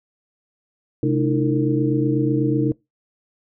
sine tone cluster, 131.8 / 211.7 / 303.3 / 331.4 / 456.8 Hz, C3 / G#3 / D#4 / E4 / A#4, +13 / +33 / -44 / +9 / -35 cents, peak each -21 / -28 / -20 / -25 / -25 dBFS, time 1.03-2.72 s, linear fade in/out 2 ms, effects noise-tail reverb RT60 0.2 s tail -23 dB re dry

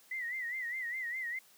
sine tone with vibrato, 1975.5 Hz, B6, in tune, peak -35 dBFS, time 0.11-1.39 s, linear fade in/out 5 ms, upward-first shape sine, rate 4.9 Hz, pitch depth 110 cents each way, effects white hiss -62 dBFS RMS until 1.57 s + high-pass 150 Hz 12 dB/octave

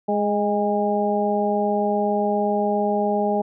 harmonic tone with a mistuned harmonic, 207.5 Hz, G#3, 1 cent flat, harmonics 1 / 2 / 3 / 4, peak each -24 / -24 / -24 / -24 dBFS, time 0.08-3.42 s, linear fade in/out 10 ms, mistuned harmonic 4, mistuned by -31 cents, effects none

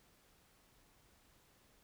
silence, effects pink hiss -69 dBFS RMS until 1.83 s

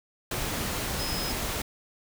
sine tone in noise, 5100 Hz, D#8, 42 cents sharp, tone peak -34 dBFS, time 0.99-1.32 s, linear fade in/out 5 ms, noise pink, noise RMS -31 dBFS, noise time 0.31-1.62 s, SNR -6 dB, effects none

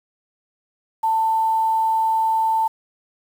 sine tone with quantisation, 890 Hz, A5, 20 cents sharp, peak -16 dBFS, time 1.03-2.68 s, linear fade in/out 10 ms, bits 7, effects none

